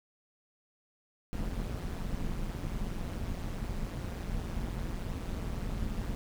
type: noise with amplitude modulation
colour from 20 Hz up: brown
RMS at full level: -32 dBFS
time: 1.33-6.15 s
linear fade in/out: 0 ms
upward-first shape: sine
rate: 178 Hz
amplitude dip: 75%
effects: none